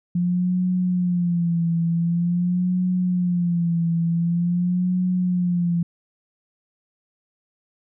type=tone with vibrato; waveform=sine; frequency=174.61 Hz; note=F3; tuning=in tune; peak=-18 dBFS; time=0.15-5.83 s; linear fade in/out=5 ms; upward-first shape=sine; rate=0.46 Hz; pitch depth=74 cents each way; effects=none